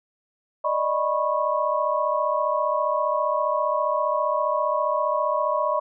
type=tone cluster; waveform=sine; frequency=590 / 625 / 985 / 1097 Hz; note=D5 / D#5 / B5 / C#6; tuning=+8 / +8 / -5 / -18 cents; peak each=-26 dBFS; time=0.64-5.8 s; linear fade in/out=10 ms; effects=none